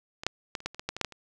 clicks, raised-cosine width 0.2 ms, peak -20 / -8 / -14 / -29 / -14 / -28 / -19 / -13 / -20 / -9 / -14 / -29 dBFS, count 12, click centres 0.235 / 0.266 / 0.552 / 0.604 / 0.66 / 0.746 / 0.795 / 0.89 / 0.966 / 1.013 / 1.047 / 1.123 s, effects none

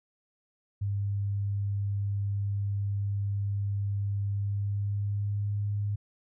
sine tone with pitch glide, 100.5 to 102.49 Hz, G2 to G#2, +44 to -22 cents, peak -27 dBFS, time 0.81-5.96 s, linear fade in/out 10 ms, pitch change +34 cents, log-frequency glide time 4.33-5.57 s, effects none

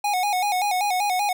square tone with vibrato, 777 Hz, G5, 16 cents flat, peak -21 dBFS, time 0.04-1.33 s, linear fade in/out 5 ms, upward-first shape square, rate 5.2 Hz, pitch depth 100 cents each way, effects none

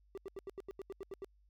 triangle tone bursts, 389.7 Hz, G4, 10 cents flat, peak -39 dBFS, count 11, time 0.15-1.245 s, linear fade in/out 0 ms, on 25 ms, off 82 ms, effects added 50 Hz sine -65 dBFS peak until 1.49 s

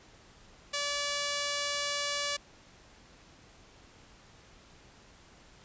5% pulse tone, 576 Hz, D5, 34 cents flat, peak -19 dBFS, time 0.73-2.37 s, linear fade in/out 10 ms, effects pink hiss -57 dBFS RMS until 5.64 s + resampled to 16000 Hz

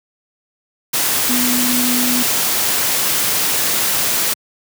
sine tone in noise, 246.9 Hz, B3, in tune, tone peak -18 dBFS, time 1.29-2.23 s, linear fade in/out 10 ms, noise white, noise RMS -17 dBFS, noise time 0.93-4.34 s, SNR -4 dB, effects high-pass 100 Hz 12 dB/octave

